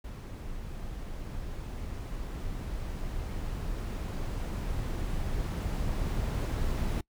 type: noise with level ramp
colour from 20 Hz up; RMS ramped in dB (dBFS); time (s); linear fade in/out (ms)
brown; -40 to -29; 0.04-7.01; 5
effects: noise-tail reverb RT60 0.1 s tail -24 dB re dry